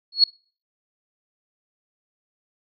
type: tone with exponential growth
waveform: sine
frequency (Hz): 4341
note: C#8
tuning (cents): -37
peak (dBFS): -7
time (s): 0.12-0.24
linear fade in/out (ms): 5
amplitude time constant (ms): 24
effects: noise-tail reverb RT60 0.4 s tail -25 dB re dry